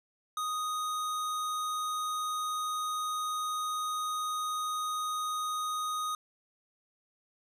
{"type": "tone", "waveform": "square", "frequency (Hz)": 1244.5, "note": "D#6", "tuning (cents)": 0, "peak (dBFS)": -32, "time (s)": [0.37, 6.15], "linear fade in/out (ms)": 2, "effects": ["resampled to 32000 Hz"]}